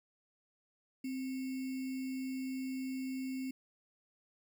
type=tone with sample-and-hold; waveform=sine; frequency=261.6 Hz; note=C4; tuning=in tune; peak=-36 dBFS; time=1.04-3.51 s; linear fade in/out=5 ms; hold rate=2450 Hz; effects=none